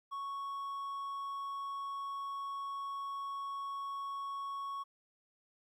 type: tone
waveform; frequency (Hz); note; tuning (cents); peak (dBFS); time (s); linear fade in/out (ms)
triangle; 1108.7; C#6; 0; -36; 0.11-4.84; 20
effects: 13-bit